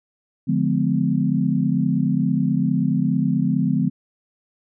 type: chord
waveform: sine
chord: D diminished seventh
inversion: none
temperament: just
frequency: 146.83 / 176.2 / 211.4 / 253.7 Hz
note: D3 / F3 / Ab3 / Cb4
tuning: 0 / +16 / +31 / +47 cents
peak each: -23 / -22 / -23 / -22 dBFS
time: 0.47-3.9 s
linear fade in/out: 20 ms
effects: none